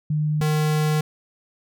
sine / square tone pair in turn, 151.7 / 153.11 Hz, D#3 / D#3, -44 / -28 cents, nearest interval unison, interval 16 cents, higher second, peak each -19 dBFS, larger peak neither, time 0.1-0.41 / 0.41-1.01 s, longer second, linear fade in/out 5 ms, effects none

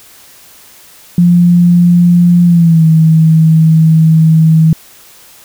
sine tone with pitch glide, 174.61 to 160.12 Hz, F3 to D#3, 0 to +50 cents, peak -3 dBFS, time 1.18-4.73 s, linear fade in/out 2 ms, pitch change -150 cents, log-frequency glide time 2.45-2.85 s, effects white hiss -39 dBFS RMS until 5.44 s

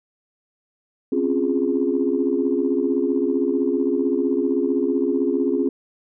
sine chord, Db major seventh, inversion third, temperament equal, 261.6 / 277.2 / 349.2 / 415.3 Hz, C4 / Db4 / F4 / Ab4, 0 / 0 / 0 / 0 cents, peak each -23 dBFS, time 1.12-5.69 s, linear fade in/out 5 ms, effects tanh soft clip ceiling -8 dBFS

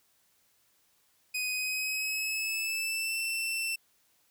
sawtooth tone with pitch glide, 2501 to 2681 Hz, D#7 to E7, +8 to +29 cents, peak -27 dBFS, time 1.34-3.76 s, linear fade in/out 10 ms, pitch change +121 cents, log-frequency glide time 1.52-3.21 s, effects white hiss -69 dBFS RMS until 4.3 s

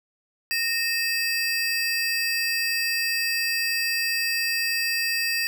square tone cluster, 1849 / 2603 / 4757 Hz, A#6 / E7 / D8, -15 / -22 / +21 cents, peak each -28 dBFS, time 0.51-5.47 s, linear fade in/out 0 ms, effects none

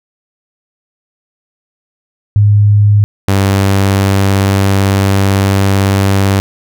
sine / sawtooth tone pair in turn, 103.5 / 97.92 Hz, G#2 / G2, -5 / -1 cents, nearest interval minor second, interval 96 cents, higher first, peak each -4 dBFS, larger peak neither, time 2.36-3.04 / 3.28-6.4 s, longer second, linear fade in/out 0 ms, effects none

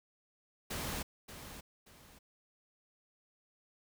pink noise with echo, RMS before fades -39 dBFS, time 0.7-1.03 s, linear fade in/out 10 ms, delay 580 ms, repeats 2, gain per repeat -10 dB, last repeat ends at 2.19 s, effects none

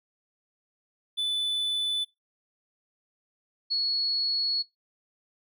triangle / sine tone pair in turn, 3493 / 4363 Hz, A7 / C#8, -13 / -28 cents, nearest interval major third, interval 385 cents, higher second, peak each -24 dBFS, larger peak neither, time 1.17-2.05 / 3.7-4.63 s, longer second, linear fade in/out 20 ms, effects noise-tail reverb RT60 0.2 s tail -22 dB re dry

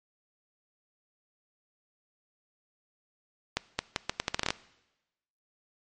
accelerating click train, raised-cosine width 0.2 ms, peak -9 dBFS, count 12, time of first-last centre 3.57-4.505 s, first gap 220 ms, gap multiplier 0.78, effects noise-tail reverb RT60 1.0 s tail -20 dB re dry + MP3 48 kbps

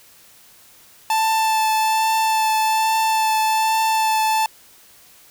45% pulse tone with vibrato, 880 Hz, A5, in tune, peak -16 dBFS, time 1.1-4.46 s, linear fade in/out 2 ms, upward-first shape triangle, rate 1.2 Hz, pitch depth 14 cents each way, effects white hiss -49 dBFS RMS until 5.3 s

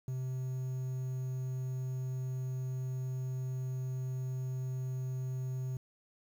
triangle tone with quantisation, 129.2 Hz, C3, 21 cents flat, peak -32 dBFS, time 0.08-5.77 s, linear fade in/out 2 ms, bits 10, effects none

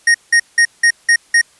square tone bursts, 1864.7 Hz, A#6, in tune, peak -8 dBFS, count 6, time 0.07-1.414 s, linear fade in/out 5 ms, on 74 ms, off 180 ms, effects white hiss -50 dBFS RMS until 1.59 s + resampled to 24000 Hz

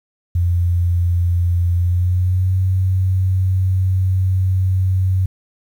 sine tone with pitch glide, 87.31 to 93.58 Hz, F2 to F#2, 0 to +20 cents, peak -13 dBFS, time 0.35-5.26 s, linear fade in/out 5 ms, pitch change +120 cents, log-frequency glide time 1.75-2.56 s, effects 8-bit

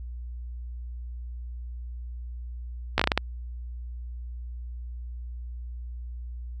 slowing click train, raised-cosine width 0.3 ms, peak -4 dBFS, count 7, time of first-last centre 2.98-3.176 s, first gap 15 ms, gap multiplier 1.31, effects added 60 Hz sine -34 dBFS peak until 6.6 s

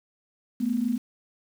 sine tone pair together, 220.6 / 246.8 Hz, A3 / B3, +5 / -1 cents, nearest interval major second, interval 194 cents, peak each -27 / -25 dBFS, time 0.6-0.98 s, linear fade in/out 10 ms, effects 8-bit

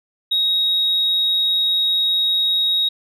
sine tone, 3781 Hz, A#7, 24 cents sharp, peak -14 dBFS, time 0.31-2.89 s, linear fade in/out 10 ms, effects tanh soft clip ceiling -11 dBFS

